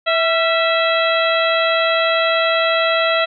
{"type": "harmonic tone with a mistuned harmonic", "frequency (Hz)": 655, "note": "E5", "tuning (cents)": -11, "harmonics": [1, 2, 3, 4, 5, 6], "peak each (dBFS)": [-17, -20, -22, -23, -24, -25], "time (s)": [0.06, 3.26], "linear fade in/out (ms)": 20, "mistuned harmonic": 2, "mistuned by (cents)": 59, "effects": []}